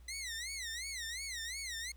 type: tone with vibrato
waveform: 15% pulse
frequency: 2000 Hz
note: B6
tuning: 21 cents sharp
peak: -33 dBFS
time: 0.08-1.92 s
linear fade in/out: 5 ms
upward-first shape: sine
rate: 2.8 Hz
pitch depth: 190 cents each way
effects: added 60 Hz sine -53 dBFS peak until 1.96 s + pink hiss -69 dBFS RMS until 1.96 s